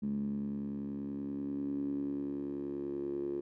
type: tone with band-pass filter sweep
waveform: 10% pulse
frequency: 70.3 Hz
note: C#2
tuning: 25 cents sharp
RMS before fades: -37 dBFS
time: 0.02-3.41 s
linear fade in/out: 10 ms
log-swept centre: 210 to 360 Hz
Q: 7.5
effects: none